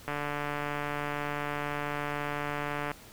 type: click train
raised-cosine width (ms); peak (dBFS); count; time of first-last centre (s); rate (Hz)
0.5; -18; 415; 0.08-2.916; 146
effects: pink hiss -51 dBFS RMS until 3.12 s